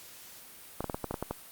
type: clicks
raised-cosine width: 1 ms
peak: -18 dBFS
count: 9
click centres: 0.806 / 0.843 / 0.898 / 0.945 / 1.043 / 1.11 / 1.142 / 1.226 / 1.31 s
effects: white hiss -50 dBFS RMS until 1.51 s + Opus 48 kbps